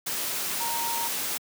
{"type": "tone in noise", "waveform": "sine", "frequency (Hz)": 930, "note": "A#5", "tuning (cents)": -4, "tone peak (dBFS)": -30, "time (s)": [0.6, 1.08], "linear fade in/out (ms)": 10, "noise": "white", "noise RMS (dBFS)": -30, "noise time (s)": [0.06, 1.38], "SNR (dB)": -3, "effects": ["high-pass 150 Hz 12 dB/octave"]}